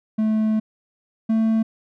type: tone pair in turn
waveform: triangle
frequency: 217.4 / 222.4 Hz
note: A3 / A3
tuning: -21 / +19 cents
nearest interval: unison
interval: 40 cents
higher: second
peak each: -15 / -14 dBFS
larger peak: second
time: 0.18-0.6 / 1.29-1.63 s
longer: first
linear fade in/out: 10 ms
effects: none